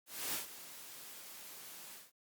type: noise with ADSR envelope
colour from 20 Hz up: white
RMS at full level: -37 dBFS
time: 0.06-2.12 s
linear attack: 270 ms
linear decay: 130 ms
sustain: -14 dB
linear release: 180 ms
effects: high-pass 150 Hz 12 dB/octave + Opus 48 kbps